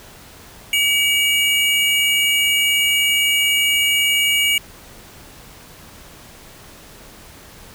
square tone pair together, 2279 / 2862 Hz, C#7 / F7, +47 / +42 cents, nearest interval major third, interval 395 cents, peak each -18 dBFS, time 0.73-4.58 s, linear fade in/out 2 ms, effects pink hiss -42 dBFS RMS until 7.74 s

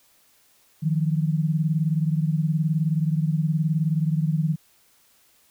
sine beating tone pair, 154.4 / 173.4 Hz, D#3 / F3, -13 / -12 cents, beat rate 19 Hz, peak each -21 / -25 dBFS, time 0.82-4.56 s, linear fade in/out 20 ms, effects white hiss -60 dBFS RMS until 5.5 s

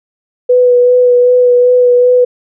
sine tone with vibrato, 493.9 Hz, B4, in tune, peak -4 dBFS, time 0.49-2.25 s, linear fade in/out 10 ms, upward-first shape sine, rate 2.6 Hz, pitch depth 16 cents each way, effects none

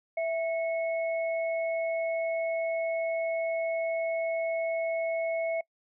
sine tone pair together, 659.4 / 2192 Hz, E5 / C#7, 0 / -20 cents, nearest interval octave + major sixth, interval 2080 cents, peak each -27 / -37 dBFS, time 0.17-5.61 s, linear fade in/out 5 ms, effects noise-tail reverb RT60 0.1 s tail -25 dB re dry

